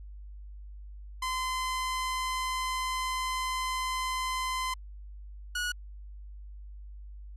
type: tone pair in turn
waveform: sawtooth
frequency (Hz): 1029 / 1458.6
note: C6 / F#6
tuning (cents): -29 / -25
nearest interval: tritone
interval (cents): 604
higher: second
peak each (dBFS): -26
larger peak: neither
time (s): 1.22-4.74 / 5.55-5.72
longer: first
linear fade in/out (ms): 5
effects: added 50 Hz sine -42 dBFS peak until 7.36 s + low-pass 11000 Hz 12 dB/octave